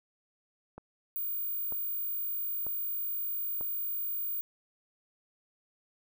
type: click train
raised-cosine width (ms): 1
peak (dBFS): -30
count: 4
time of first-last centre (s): 0.78-3.61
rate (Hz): 1.06
type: tone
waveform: sine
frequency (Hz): 15350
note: A#9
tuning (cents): +50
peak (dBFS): -31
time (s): 1.16-4.41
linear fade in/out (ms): 0
effects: none